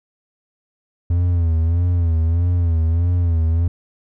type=tone with vibrato; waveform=triangle; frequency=84.5 Hz; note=E2; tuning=43 cents sharp; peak=-12 dBFS; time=1.1-3.68 s; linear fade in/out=5 ms; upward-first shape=sine; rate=1.6 Hz; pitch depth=81 cents each way; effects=none